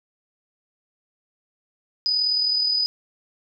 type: tone with amplitude modulation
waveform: sine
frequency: 4978 Hz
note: D#8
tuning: in tune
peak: -17 dBFS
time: 2.06-2.86 s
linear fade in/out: 0 ms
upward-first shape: sine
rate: 39.3 Hz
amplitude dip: 40%
effects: none